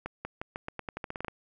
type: accelerating click train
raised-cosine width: 0.5 ms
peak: -20 dBFS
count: 14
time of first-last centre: 0.06-1.282 s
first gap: 190 ms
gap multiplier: 0.87
effects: none